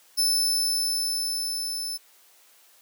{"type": "tone with level ramp", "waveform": "sawtooth", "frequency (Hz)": 5270, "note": "E8", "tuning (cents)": -1, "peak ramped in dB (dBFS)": [-17, -27], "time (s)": [0.17, 1.98], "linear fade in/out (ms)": 20, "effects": ["white hiss -57 dBFS RMS until 2.81 s", "high-pass 400 Hz 12 dB/octave"]}